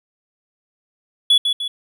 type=tone with echo; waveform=triangle; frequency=3400 Hz; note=G#7; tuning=40 cents sharp; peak=-8 dBFS; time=1.3-1.38 s; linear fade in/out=5 ms; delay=150 ms; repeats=2; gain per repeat=-6 dB; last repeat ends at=1.68 s; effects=none